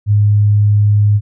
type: tone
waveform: sine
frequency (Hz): 103.83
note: G#2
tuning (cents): 0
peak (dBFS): -7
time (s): 0.06-1.21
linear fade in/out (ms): 50
effects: none